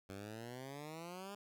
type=exponential sweep; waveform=10% pulse; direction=up; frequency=94.6 to 205 Hz; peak=-38 dBFS; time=0.09-1.35 s; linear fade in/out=5 ms; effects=none